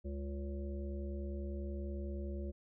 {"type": "harmonic tone with a mistuned harmonic", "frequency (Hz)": 70.4, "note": "C#2", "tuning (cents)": 27, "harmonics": [1, 3, 5, 7, 8], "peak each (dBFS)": [-39, -46, -47, -58, -51], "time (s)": [0.04, 2.52], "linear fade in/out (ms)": 20, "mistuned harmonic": 3, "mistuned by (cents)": -47, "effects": []}